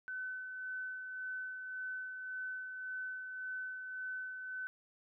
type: tone with tremolo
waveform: sine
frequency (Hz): 1514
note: F#6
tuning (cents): +39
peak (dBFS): -38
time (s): 0.08-4.67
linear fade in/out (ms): 0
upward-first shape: sine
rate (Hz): 1.8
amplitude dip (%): 40
effects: none